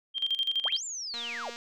sine tone with tremolo, 3181 Hz, G7, 25 cents sharp, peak -24 dBFS, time 0.14-0.81 s, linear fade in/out 50 ms, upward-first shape square, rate 12 Hz, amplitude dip 75%
sine linear two-way sweep, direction up then down, 409.2 to 7459 to 409.2 Hz, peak -34 dBFS, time 0.65-1.5 s, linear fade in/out 5 ms, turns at 0.84 s
click train, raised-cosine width 0.2 ms, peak -25 dBFS, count 100, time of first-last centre 1.14-1.559 s, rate 236 Hz
effects none

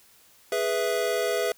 square chord, E major, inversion first, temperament equal, 415.3 / 493.9 / 659.3 Hz, G#4 / B4 / E5, 0 / 0 / 0 cents, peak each -29 dBFS, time 0.52-1.52 s, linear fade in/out 2 ms, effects white hiss -57 dBFS RMS until 1.57 s

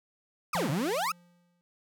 35% pulse exponential two-way sweep, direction down then up, 1369 to 128.7 to 1369 Hz, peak -26 dBFS, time 0.53-1.12 s, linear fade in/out 5 ms, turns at 0.7 s
square tone with exponential decay, 174.8 Hz, F3, 2 cents sharp, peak -33 dBFS, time 0.55-1.61 s, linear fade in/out 0 ms, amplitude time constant 230 ms
effects none

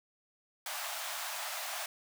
pink high-pass noise, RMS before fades -39 dBFS, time 0.66-1.86 s, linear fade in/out 2 ms, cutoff 600 Hz, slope 96 dB/octave, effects none

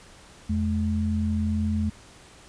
sine tone pair together, 84.8 / 213.7 Hz, E2 / G#3, +50 / +50 cents, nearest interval octave + major third, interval 1600 cents, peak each -25 dBFS, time 0.49-1.9 s, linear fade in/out 10 ms, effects pink hiss -50 dBFS RMS until 2.48 s + resampled to 22050 Hz

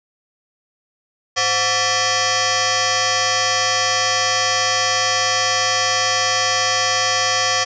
sine tone with frequency modulation, 1975.5 Hz, B6, in tune, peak -15 dBFS, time 1.36-7.65 s, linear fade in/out 20 ms, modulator 624 Hz, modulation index 6.6, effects none

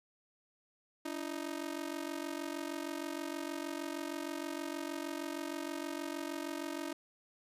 sawtooth ring-modulated tone, 311.1 Hz, D#4, in tune, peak -31 dBFS, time 1.05-6.93 s, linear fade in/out 5 ms, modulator 23.2 Hz, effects resampled to 32000 Hz

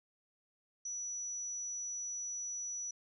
sine tone, 5900 Hz, F#8, 6 cents flat, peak -38 dBFS, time 0.85-2.91 s, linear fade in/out 5 ms, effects none

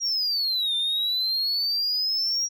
sine exponential two-way sweep, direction down then up, 5710 to 3577 to 5710 Hz, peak -20 dBFS, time 0-2.49 s, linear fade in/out 50 ms, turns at 0.75 s, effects tanh soft clip ceiling -21 dBFS

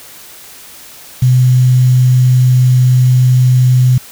sine tone with quantisation, 126.8 Hz, B2, 46 cents sharp, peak -5 dBFS, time 1.22-3.98 s, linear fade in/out 5 ms, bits 5, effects white hiss -35 dBFS RMS until 4.11 s

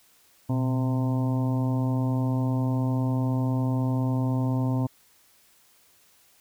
harmonic tone with a mistuned harmonic, 130 Hz, C3, 11 cents flat, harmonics 1 / 2 / 3 / 4 / 5 / 6 / 7 / 8, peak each -24 / -27 / -43 / -40 / -39 / -45 / -39 / -45 dBFS, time 0.49-4.87 s, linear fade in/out 10 ms, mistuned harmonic 1, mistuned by -81 cents, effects white hiss -60 dBFS RMS until 6.4 s

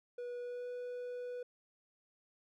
triangle tone with pitch glide, 486.8 to 492.2 Hz, B4 to B4, -25 to -6 cents, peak -38 dBFS, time 0.18-1.43 s, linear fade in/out 5 ms, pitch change +19 cents, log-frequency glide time 0.41-0.68 s, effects none

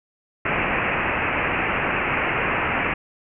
white low-pass noise, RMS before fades -23 dBFS, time 0.45-2.94 s, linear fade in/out 5 ms, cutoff 2700 Hz, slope 96 dB/octave, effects none

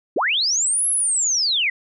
sine linear two-way sweep, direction up then down, 232.1 to 11175 to 1922 Hz, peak -17 dBFS, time 0.16-1.7 s, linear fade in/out 5 ms, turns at 0.88 s, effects none

